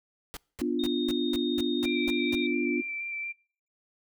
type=noise bursts; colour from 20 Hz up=pink; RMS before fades=-39 dBFS; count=9; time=0.34-2.352 s; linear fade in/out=0 ms; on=28 ms; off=220 ms
type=chord; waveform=sine; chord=B diminished; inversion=none; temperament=equal; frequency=246.9 / 293.7 / 349.2 Hz; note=B3 / D4 / F4; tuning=0 / 0 / 0 cents; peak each=-30 dBFS; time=0.6-2.82 s; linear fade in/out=20 ms
type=tone; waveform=sine; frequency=3695 Hz; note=A#7; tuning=16 cents flat; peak=-34 dBFS; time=0.79-2.47 s; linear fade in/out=5 ms
type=tone with vibrato; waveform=sine; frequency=2349 Hz; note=D7; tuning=in tune; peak=-32 dBFS; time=1.84-3.33 s; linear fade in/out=20 ms; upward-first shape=square; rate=4.3 Hz; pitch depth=12 cents each way
effects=noise-tail reverb RT60 0.5 s tail -26 dB re dry